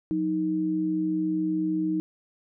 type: tone pair together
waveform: sine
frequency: 180.39 / 314.1 Hz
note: F#3 / D#4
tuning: -44 / +16 cents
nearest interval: minor seventh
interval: 960 cents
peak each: -31 / -24 dBFS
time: 0.11-2 s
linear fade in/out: 0 ms
effects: none